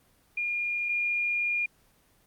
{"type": "tone pair in turn", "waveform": "sine", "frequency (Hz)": [2418, 2418], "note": ["D7", "D7"], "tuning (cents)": [50, 50], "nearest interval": "unison", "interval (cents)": 0, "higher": "neither", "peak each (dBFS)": [-27, -25], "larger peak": "second", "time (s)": [[0.37, 0.89], [0.89, 1.66]], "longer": "second", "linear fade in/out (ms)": 5, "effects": ["pink hiss -64 dBFS RMS until 2.26 s", "Opus 24 kbps"]}